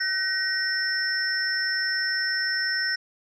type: tone cluster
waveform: sine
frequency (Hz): 1522 / 1881 / 5350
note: F#6 / A#6 / E8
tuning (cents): +48 / +15 / +25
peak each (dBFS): -27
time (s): 0-2.96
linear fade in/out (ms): 10
effects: tanh soft clip ceiling -15 dBFS